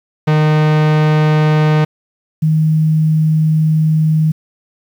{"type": "tone pair in turn", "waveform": ["45% pulse", "sine"], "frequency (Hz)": [153.5, 156.73], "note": ["D#3", "D#3"], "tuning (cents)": [-23, 13], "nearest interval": "unison", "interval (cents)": 36, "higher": "second", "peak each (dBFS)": -9, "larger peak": "neither", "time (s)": [[0.27, 1.85], [2.42, 4.32]], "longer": "second", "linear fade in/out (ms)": 10, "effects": ["low-pass 3000 Hz 12 dB/octave", "7-bit"]}